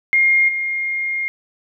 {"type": "tone with level steps", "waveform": "sine", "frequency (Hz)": 2129, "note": "C7", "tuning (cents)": 30, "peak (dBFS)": [-11, -19], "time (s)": [0.13, 1.28], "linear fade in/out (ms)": 0, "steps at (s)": 0.48, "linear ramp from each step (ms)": 10, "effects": []}